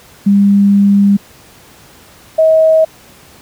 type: tone pair in turn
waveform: sine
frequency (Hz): 200.4 / 637.9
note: G3 / D#5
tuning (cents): +38 / +43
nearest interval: octave + minor sixth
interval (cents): 2005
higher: second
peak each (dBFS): -5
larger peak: neither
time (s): 0.26-1.17 / 2.38-2.85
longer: first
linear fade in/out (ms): 10
effects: pink hiss -41 dBFS RMS until 3.41 s + high-pass 60 Hz 12 dB/octave